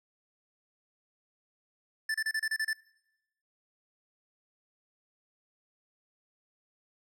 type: tone bursts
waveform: square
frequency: 1760 Hz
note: A6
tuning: in tune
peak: -29 dBFS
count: 8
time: 2.09-2.732 s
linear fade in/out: 5 ms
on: 54 ms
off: 30 ms
effects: noise-tail reverb RT60 0.9 s tail -22 dB re dry + low-pass 11000 Hz 12 dB/octave